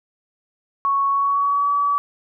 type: tone with pitch glide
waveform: sine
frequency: 1108.7 to 1143.8 Hz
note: C#6 to D6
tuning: 0 to -46 cents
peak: -16 dBFS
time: 0.85-1.98 s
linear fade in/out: 0 ms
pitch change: +54 cents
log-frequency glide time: 1.08-1.71 s
effects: none